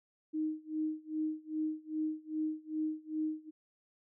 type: tone with tremolo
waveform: sine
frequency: 311.1 Hz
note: D#4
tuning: in tune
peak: -30 dBFS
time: 0.33-3.51 s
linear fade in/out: 20 ms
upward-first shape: sine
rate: 2.5 Hz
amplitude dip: 95%
effects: none